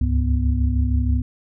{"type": "tone cluster", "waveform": "sine", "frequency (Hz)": [68.5, 74.8, 101.5, 246.5], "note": ["C#2", "D2", "G#2", "B3"], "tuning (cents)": [-20, 32, -39, -3], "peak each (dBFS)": [-18, -27, -23, -26], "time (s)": [0.01, 1.22], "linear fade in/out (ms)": 5, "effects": []}